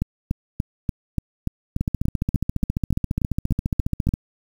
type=two click trains; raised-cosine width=5 ms; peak=-9 / -9 dBFS; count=15 / 35; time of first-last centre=0.02-4.09 / 1.81-4.139 s; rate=3.44 / 14.6 Hz; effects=7-bit